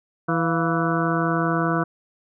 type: harmonic tone with a mistuned harmonic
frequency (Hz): 164.81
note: E3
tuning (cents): 0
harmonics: 1 / 2 / 3 / 4 / 6 / 7 / 8 / 9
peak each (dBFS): -24 / -25 / -30 / -28 / -31 / -29 / -29 / -29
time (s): 0.28-1.84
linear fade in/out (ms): 10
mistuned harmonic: 4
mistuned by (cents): +76
effects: none

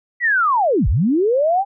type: linear two-way sweep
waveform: sine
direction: down then up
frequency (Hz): 1993 to 39.83 to 815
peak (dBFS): -13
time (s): 0.2-1.65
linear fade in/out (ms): 50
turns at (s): 0.88
effects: none

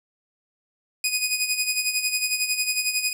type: tone with tremolo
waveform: 15% pulse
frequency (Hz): 2489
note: D#7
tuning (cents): 0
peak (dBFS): -13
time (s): 1.04-3.13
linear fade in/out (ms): 2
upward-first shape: sine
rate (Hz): 11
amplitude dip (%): 65
effects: none

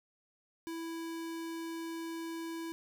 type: tone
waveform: square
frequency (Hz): 330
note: E4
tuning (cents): +2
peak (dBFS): -39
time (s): 0.67-2.72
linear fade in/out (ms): 0
effects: 11-bit

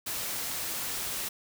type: noise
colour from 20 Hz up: white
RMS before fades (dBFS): -34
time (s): 0.06-1.29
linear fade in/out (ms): 10
effects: none

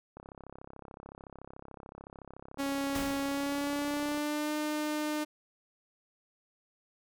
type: click train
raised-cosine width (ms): 1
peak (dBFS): -32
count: 136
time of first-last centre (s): 0.17-4.176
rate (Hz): 33.7
type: tone with pitch glide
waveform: sawtooth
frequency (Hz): 277.2 to 302.3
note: C#4 to D#4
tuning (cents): 0 to -50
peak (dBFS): -27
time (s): 2.58-5.25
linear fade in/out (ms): 20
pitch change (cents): +150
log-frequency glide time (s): 3.22-4.53
type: noise with exponential decay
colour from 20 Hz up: pink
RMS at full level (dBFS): -36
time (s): 2.95-3.6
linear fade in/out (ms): 0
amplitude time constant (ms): 140
effects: none

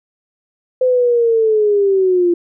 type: linear sweep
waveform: sine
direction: down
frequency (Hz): 514 to 342.6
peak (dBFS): -10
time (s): 0.81-2.34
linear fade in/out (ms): 5
effects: none

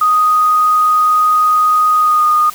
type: tone with pitch glide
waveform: sine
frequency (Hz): 1244.5 to 1227.4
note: D#6 to D#6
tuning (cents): 0 to -24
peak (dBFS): -8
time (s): 0.01-2.5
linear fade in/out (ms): 5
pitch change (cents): -24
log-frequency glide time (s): 1.97-2.26
effects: white hiss -33 dBFS RMS until 2.54 s

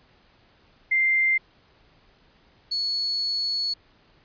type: tone pair in turn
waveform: sine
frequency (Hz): 2093 / 4394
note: C7 / C#8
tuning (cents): 0 / -16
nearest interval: octave + minor second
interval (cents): 1284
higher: second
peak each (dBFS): -18 / -23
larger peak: first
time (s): 0.91-1.38 / 2.71-3.74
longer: second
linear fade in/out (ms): 10
effects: pink hiss -59 dBFS RMS until 4.24 s + resampled to 11025 Hz

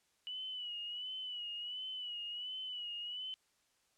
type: tone with vibrato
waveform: sine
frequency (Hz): 2949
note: F#7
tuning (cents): -6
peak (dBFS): -40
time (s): 0.27-3.34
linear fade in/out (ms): 0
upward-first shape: sine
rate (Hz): 1.4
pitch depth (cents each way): 60
effects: white hiss -75 dBFS RMS until 3.97 s + low-pass 9000 Hz 12 dB/octave

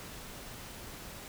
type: silence
effects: pink hiss -46 dBFS RMS until 1.28 s

